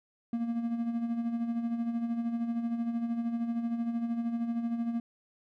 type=tone with tremolo; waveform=triangle; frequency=233.1 Hz; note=A#3; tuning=in tune; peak=-25 dBFS; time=0.33-5 s; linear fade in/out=2 ms; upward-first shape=sine; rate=13 Hz; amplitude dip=55%; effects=none